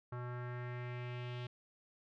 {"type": "tone with low-pass filter sweep", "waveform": "square", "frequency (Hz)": 122.9, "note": "B2", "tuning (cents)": -8, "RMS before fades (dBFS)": -43, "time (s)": [0.12, 1.47], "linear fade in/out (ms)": 5, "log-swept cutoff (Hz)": [1300, 3300], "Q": 2.6, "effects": []}